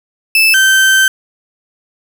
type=tone pair in turn; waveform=35% pulse; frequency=2630 / 1550.9 Hz; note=E7 / G6; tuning=-5 / -19 cents; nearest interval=major sixth; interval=914 cents; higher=first; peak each=-5 dBFS; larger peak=neither; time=0.35-0.54 / 0.54-1.08 s; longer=second; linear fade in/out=2 ms; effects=none